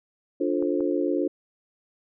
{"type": "chord", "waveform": "sine", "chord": "D minor seventh", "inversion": "none", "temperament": "just", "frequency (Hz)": [293.7, 352.4, 440.5, 528.6], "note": ["D4", "F4", "A4", "C5"], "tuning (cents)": [0, 16, 2, 18], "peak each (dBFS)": [-26, -26, -30, -30], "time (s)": [0.4, 1.28], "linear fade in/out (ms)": 10}
{"type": "clicks", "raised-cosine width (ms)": 1, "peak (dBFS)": -28, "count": 2, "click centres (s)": [0.625, 0.806]}
{"effects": []}